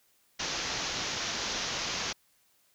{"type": "low-pass noise", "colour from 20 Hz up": "white", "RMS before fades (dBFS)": -34, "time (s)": [0.39, 2.13], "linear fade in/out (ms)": 10, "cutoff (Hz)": 6600, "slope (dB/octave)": 96, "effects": ["white hiss -68 dBFS RMS until 2.74 s"]}